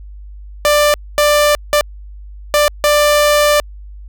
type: tone bursts at uneven times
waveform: sawtooth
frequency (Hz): 591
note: D5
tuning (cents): +11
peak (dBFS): -5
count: 5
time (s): 0.65-0.94 / 1.18-1.55 / 1.73-1.81 / 2.54-2.68 / 2.84-3.6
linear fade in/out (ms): 0
effects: added 50 Hz sine -30 dBFS peak until 4.08 s